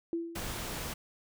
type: tone with exponential decay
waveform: sine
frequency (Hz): 335.4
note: E4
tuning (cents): +30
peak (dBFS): -28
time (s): 0.13-0.69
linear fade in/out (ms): 1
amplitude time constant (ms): 120
type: noise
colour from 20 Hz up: pink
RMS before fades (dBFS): -38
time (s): 0.35-0.94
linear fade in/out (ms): 10
effects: none